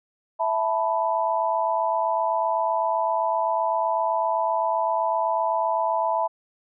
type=chord; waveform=sine; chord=E suspended fourth; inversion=none; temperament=equal; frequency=659.3 / 880 / 987.8 Hz; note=E5 / A5 / B5; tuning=0 / 0 / 0 cents; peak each=-25 dBFS; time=0.39-6.28 s; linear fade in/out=20 ms; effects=none